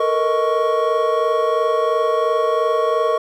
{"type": "tone cluster", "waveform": "triangle", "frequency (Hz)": [452.4, 475.3, 628, 1111], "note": ["A4", "A#4", "D#5", "C#6"], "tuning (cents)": [48, 34, 16, 4], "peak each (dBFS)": -19, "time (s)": [0, 3.18], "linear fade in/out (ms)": 5, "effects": []}